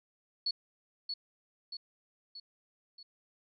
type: tone with echo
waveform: sine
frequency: 4400 Hz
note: C#8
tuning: 14 cents flat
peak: -29 dBFS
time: 0.46-0.51 s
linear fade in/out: 5 ms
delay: 630 ms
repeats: 4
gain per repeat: -5 dB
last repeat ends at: 3.03 s
effects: none